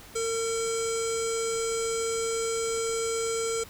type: tone with low-pass filter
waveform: square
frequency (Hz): 454.8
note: A#4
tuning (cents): -43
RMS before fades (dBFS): -29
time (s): 0.15-3.64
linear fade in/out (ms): 10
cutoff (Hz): 7700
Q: 6.7
effects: pink hiss -48 dBFS RMS until 3.69 s